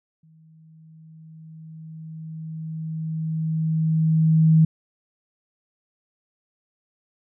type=tone with exponential growth; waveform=sine; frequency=159.4 Hz; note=D#3; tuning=42 cents sharp; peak=-11 dBFS; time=0.23-4.65 s; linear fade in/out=5 ms; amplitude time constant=960 ms; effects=none